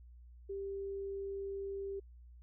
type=tone; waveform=sine; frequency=393.9 Hz; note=G4; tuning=8 cents sharp; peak=-38 dBFS; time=0.49-2 s; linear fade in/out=10 ms; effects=added 60 Hz sine -53 dBFS peak until 2.42 s